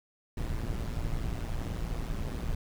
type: noise with amplitude modulation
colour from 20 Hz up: brown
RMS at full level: -30 dBFS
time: 0.37-2.55 s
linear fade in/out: 5 ms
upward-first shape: sine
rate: 115 Hz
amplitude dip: 70%
effects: none